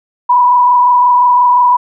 sine tone with frequency modulation, 983 Hz, B5, 8 cents flat, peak -5 dBFS, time 0.29-1.77 s, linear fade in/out 10 ms, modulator 25.7 Hz, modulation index 0.82, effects none

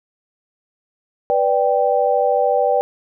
sine chord, G major, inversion first, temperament equal, 493.9 / 587.3 / 784 Hz, B4 / D5 / G5, 0 / 0 / 0 cents, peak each -18 dBFS, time 1.3-2.81 s, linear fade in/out 0 ms, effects none

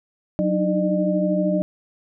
sine tone cluster, 184.6 / 301.5 / 314.4 / 604 Hz, F#3 / D4 / D#4 / D5, -4 / +46 / +18 / +48 cents, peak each -21 / -26 / -28 / -22 dBFS, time 0.39-1.62 s, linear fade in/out 0 ms, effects none

